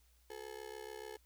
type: tone with amplitude modulation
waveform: 35% pulse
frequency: 429.9 Hz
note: A4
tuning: 40 cents flat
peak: -40 dBFS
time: 0.3-1.17 s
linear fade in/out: 5 ms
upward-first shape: sine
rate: 66.9 Hz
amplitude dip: 95%
effects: added 60 Hz sine -67 dBFS peak until 1.25 s + white hiss -73 dBFS RMS until 1.25 s